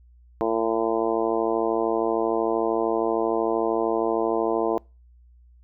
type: harmonic tone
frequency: 113 Hz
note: A2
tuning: 47 cents sharp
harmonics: 2 / 3 / 4 / 5 / 6 / 7 / 8 / 9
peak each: -35 / -26 / -25 / -31 / -28 / -33 / -33 / -33 dBFS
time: 0.41-4.78 s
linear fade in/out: 0 ms
effects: noise-tail reverb RT60 0.3 s tail -26 dB re dry + added 60 Hz sine -50 dBFS peak until 5.63 s